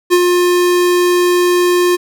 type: tone with ADSR envelope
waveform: square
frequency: 355.2 Hz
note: F4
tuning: 29 cents sharp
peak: -6 dBFS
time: 0.1-1.97 s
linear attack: 32 ms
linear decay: 51 ms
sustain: -4 dB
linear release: 23 ms
effects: none